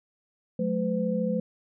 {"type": "tone cluster", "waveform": "sine", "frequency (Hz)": [182.4, 216, 506], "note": ["F#3", "A3", "B4"], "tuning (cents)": [-24, -32, 42], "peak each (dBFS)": [-29, -28, -29], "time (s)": [0.59, 1.4], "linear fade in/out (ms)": 5, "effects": []}